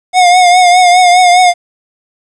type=tone with vibrato; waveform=square; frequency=720 Hz; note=F#5; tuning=47 cents flat; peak=-4 dBFS; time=0.13-1.54 s; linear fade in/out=50 ms; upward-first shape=triangle; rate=4.9 Hz; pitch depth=54 cents each way; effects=resampled to 22050 Hz + 7-bit